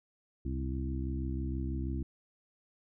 harmonic tone with a mistuned harmonic, 66.2 Hz, C2, 21 cents sharp, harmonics 1 / 2 / 3 / 4 / 5, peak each -34 / -40 / -43 / -41 / -42 dBFS, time 0.45-2.03 s, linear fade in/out 5 ms, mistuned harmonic 1, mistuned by +89 cents, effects none

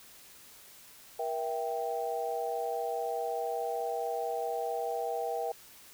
sine chord, E diminished, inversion second, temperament equal with one note detuned, 475.1 / 659.3 / 784 Hz, Bb4 / E5 / G5, +33 / 0 / 0 cents, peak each -35 / -36 / -35 dBFS, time 1.19-5.52 s, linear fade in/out 5 ms, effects white hiss -54 dBFS RMS until 5.93 s

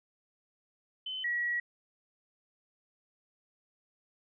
sine tone pair in turn, 3048 / 1920.1 Hz, G7 / B6, -49 / -49 cents, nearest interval minor sixth, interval 800 cents, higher first, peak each -35 / -29 dBFS, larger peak second, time 1.06-1.24 / 1.24-1.6 s, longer second, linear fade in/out 5 ms, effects none

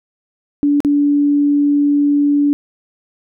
sine tone with dropouts, 288.6 Hz, D4, 30 cents flat, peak -10 dBFS, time 0.63-2.53 s, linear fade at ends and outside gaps 0 ms, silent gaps 0.804-0.848 s, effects none

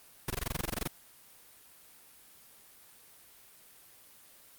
pink noise bursts, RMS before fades -32 dBFS, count 14, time 0.28-0.876 s, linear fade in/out 5 ms, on 24 ms, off 20 ms, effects white hiss -57 dBFS RMS until 4.58 s + Opus 32 kbps

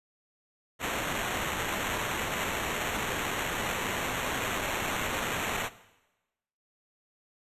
blue noise with sample-and-hold, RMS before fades -32 dBFS, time 0.79-5.7 s, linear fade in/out 50 ms, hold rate 4900 Hz, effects noise-tail reverb RT60 1.0 s tail -17 dB re dry + resampled to 32000 Hz

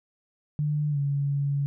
sine tone with pitch glide, 149 to 141.29 Hz, D3 to C#3, +25 to +33 cents, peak -23 dBFS, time 0.59-1.66 s, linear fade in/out 0 ms, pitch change -92 cents, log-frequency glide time 0.9-0.98 s, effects none

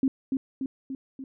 sine tone with echo, 266.3 Hz, C4, 31 cents sharp, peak -19 dBFS, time 0.03-0.08 s, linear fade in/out 2 ms, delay 290 ms, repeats 4, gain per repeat -4 dB, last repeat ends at 1.24 s, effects none

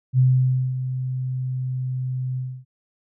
sine tone with ADSR envelope, 128.6 Hz, C3, 30 cents flat, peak -12 dBFS, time 0.13-2.65 s, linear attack 56 ms, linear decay 550 ms, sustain -11 dB, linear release 280 ms, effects none

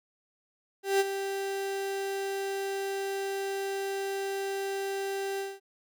35% pulse tone with ADSR envelope, 392 Hz, G4, in tune, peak -19 dBFS, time 0.83-5.6 s, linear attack 170 ms, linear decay 31 ms, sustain -10 dB, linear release 210 ms, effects none

